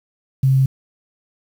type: tone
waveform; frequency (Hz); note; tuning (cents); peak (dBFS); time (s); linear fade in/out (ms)
sine; 133.4; C3; +34; -11; 0.43-0.66; 5
effects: 7-bit